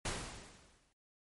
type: noise with exponential decay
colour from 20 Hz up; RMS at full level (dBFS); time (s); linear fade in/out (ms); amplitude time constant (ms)
pink; -36; 0.05-0.93; 5; 190
effects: noise-tail reverb RT60 0.1 s tail -21 dB re dry + MP3 48 kbps